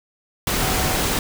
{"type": "tone in noise", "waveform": "sine", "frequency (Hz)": 752, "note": "F#5", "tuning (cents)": 28, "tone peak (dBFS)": -29, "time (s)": [0.62, 0.96], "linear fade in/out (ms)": 2, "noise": "pink", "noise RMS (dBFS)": -21, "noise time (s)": [0.47, 1.19], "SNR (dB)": -11, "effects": []}